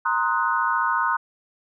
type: chord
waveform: sine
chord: C half-diminished seventh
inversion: third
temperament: equal with one note detuned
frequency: 932.3 / 1046.5 / 1256.1 / 1480 Hz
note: Bb5 / C6 / Eb6 / Gb6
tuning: 0 / 0 / +16 / 0 cents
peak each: -25 dBFS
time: 0.05-1.17 s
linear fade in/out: 10 ms
effects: none